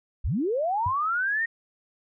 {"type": "linear sweep", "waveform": "sine", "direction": "up", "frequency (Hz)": [32.7, 1879], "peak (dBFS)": -23, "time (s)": [0.24, 1.46], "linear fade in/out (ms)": 10}
{"type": "tone with exponential decay", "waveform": "sine", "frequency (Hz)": 96.2, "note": "G2", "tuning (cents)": -32, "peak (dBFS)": -24, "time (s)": [0.86, 0.95], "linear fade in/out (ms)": 5, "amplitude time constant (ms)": 19}
{"effects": []}